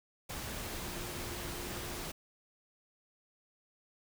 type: tone in noise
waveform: sine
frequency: 352 Hz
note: F4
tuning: 14 cents sharp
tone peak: -49 dBFS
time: 0.76-2.01 s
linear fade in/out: 10 ms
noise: pink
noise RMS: -41 dBFS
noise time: 0.29-2.12 s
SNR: -11 dB
effects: none